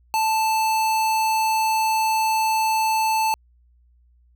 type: tone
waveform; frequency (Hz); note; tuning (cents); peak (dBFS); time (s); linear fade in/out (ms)
square; 880; A5; 0; -19; 0.14-3.34; 0
effects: added 60 Hz sine -54 dBFS peak until 4.35 s